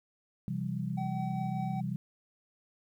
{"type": "chord", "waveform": "sine", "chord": "C major", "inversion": "none", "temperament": "equal with one note detuned", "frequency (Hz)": [130.81, 168.28, 196], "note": ["C3", "E3", "G3"], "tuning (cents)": [0, 36, 0], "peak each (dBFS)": -36, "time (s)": [0.48, 1.96], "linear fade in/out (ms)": 0}
{"type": "tone with tremolo", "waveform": "triangle", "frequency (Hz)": 762, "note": "G5", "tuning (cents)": -49, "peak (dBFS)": -34, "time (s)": [0.97, 1.81], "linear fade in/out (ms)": 10, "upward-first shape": "sine", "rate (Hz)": 5, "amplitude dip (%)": 30}
{"effects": ["11-bit"]}